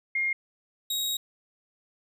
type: tone pair in turn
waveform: sine / sawtooth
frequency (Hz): 2129 / 3793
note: C7 / A#7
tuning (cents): +30 / +29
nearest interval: minor seventh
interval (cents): 999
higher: second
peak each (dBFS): -24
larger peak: neither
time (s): 0.15-0.33 / 0.9-1.17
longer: second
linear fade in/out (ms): 5
effects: none